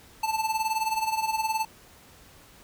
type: tone with tremolo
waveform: square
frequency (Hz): 880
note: A5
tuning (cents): 0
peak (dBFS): -23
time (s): 0.23-1.65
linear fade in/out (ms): 5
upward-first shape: sine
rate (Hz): 19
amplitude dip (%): 70
effects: pink hiss -53 dBFS RMS until 2.63 s